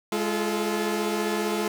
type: tone cluster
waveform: sawtooth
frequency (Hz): 208.6 / 345.5 / 432.4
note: G#3 / F4 / A4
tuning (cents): +8 / -19 / -30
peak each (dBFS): -25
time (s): 0.12-1.68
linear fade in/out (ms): 2
effects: none